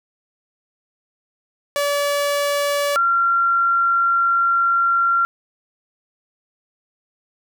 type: tone pair in turn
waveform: sawtooth / sine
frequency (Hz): 574 / 1374.3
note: D5 / F6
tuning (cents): -40 / -28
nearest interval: octave + minor third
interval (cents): 1512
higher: second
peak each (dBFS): -14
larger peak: neither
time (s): 1.76-2.96 / 2.96-5.25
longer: second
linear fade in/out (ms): 0
effects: none